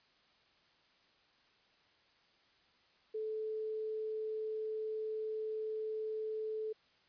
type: tone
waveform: sine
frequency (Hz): 435.2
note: A4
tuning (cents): -19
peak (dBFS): -36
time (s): 3.14-6.73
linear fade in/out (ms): 10
effects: white hiss -69 dBFS RMS until 7.08 s + resampled to 11025 Hz